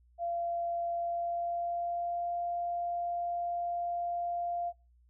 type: tone with pitch glide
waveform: sine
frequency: 687 to 695.8 Hz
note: F5 to F5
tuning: -29 to -7 cents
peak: -31 dBFS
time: 0.18-4.73 s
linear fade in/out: 50 ms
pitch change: +22 cents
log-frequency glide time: 0.91-2.35 s
effects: noise-tail reverb RT60 0.3 s tail -23 dB re dry + added 60 Hz sine -61 dBFS peak until 5.09 s